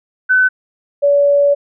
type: tone pair in turn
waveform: sine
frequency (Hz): 1511 / 570.6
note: F#6 / C#5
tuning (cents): +36 / +50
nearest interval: octave + perfect fourth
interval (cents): 1686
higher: first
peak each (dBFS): -8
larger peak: neither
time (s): 0.29-0.49 / 1.02-1.55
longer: second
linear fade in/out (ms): 20
effects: none